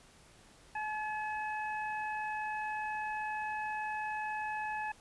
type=harmonic tone; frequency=855 Hz; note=A5; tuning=50 cents flat; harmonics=1 / 2 / 3; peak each=-36 / -40 / -45 dBFS; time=0.75-4.92 s; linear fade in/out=5 ms; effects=pink hiss -60 dBFS RMS until 5 s + resampled to 24000 Hz